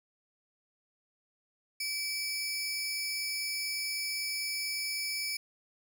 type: tone pair together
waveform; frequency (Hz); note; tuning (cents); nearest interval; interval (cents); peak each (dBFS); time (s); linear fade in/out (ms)
sawtooth; 2307 / 5179; D7 / E8; -31 / -31; octave + major second; 1400; -32 / -33; 1.8-5.37; 5
effects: none